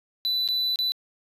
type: tone with dropouts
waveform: triangle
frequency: 3985 Hz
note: B7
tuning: 15 cents sharp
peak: -21 dBFS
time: 0.25-0.92 s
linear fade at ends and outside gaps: 0 ms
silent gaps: 0.477-0.487 / 0.758-0.789 s
effects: resampled to 32000 Hz